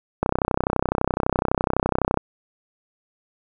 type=click train; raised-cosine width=1 ms; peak=-5 dBFS; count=63; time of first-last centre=0.23-2.174 s; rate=31.9 Hz; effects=none